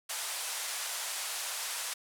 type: band-pass noise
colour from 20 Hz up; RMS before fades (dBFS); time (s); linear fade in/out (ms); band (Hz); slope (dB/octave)
white; -37; 0.09-1.94; 10; 590 to 11000; 24
effects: none